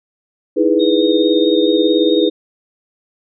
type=chord; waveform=sine; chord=E major seventh; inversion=third; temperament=equal; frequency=311.1 / 329.6 / 415.3 / 493.9 Hz; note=D#4 / E4 / G#4 / B4; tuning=0 / 0 / 0 / 0 cents; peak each=-16 dBFS; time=0.56-2.3 s; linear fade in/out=20 ms
type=tone with vibrato; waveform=sine; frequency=3700 Hz; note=A#7; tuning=14 cents flat; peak=-22 dBFS; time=0.79-2.3 s; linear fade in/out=20 ms; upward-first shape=square; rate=4.6 Hz; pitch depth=11 cents each way
effects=none